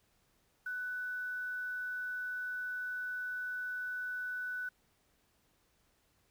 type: tone with quantisation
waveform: sine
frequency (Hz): 1491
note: F#6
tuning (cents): +13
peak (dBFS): -36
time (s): 0.66-4.69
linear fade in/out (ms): 5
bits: 10
effects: pink hiss -73 dBFS RMS until 6.3 s